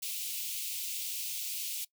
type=high-pass noise; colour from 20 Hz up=white; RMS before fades=-37 dBFS; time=0.02-1.85 s; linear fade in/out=10 ms; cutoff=2400 Hz; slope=48 dB/octave; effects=noise-tail reverb RT60 0.1 s tail -21 dB re dry